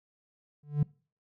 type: tone with exponential growth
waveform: triangle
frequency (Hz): 146.83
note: D3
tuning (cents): 0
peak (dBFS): -16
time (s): 0.63-0.83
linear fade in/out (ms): 5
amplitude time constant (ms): 42
effects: noise-tail reverb RT60 0.4 s tail -26 dB re dry + tanh soft clip ceiling -16 dBFS